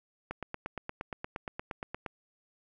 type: click train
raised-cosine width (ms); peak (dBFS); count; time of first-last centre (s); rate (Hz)
0.5; -21; 16; 0.31-2.062; 8.56
effects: none